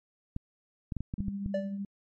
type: clicks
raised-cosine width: 5 ms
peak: -21 dBFS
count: 8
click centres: 0.364 / 0.922 / 0.967 / 1.006 / 1.139 / 1.205 / 1.283 / 1.461 s
type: tone with tremolo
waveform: sine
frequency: 199.1 Hz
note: G3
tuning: 27 cents sharp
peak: -31 dBFS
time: 1.18-1.85 s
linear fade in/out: 2 ms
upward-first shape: triangle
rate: 13 Hz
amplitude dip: 40%
type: tone with exponential decay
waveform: triangle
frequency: 583 Hz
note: D5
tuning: 13 cents flat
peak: -23 dBFS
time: 1.54-1.78 s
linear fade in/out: 5 ms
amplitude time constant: 51 ms
effects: MP3 32 kbps